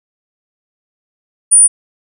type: tone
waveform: sine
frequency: 9397 Hz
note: D9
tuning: in tune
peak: -3 dBFS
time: 1.51-1.68 s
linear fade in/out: 20 ms
effects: none